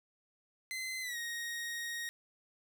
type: tone with pitch glide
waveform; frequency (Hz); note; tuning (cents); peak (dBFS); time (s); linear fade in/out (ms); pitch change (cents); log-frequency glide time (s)
sawtooth; 2055 to 1873.6; C7 to A#6; -32 to +8; -34; 0.71-2.09; 0; -160; 1.01-1.17
effects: none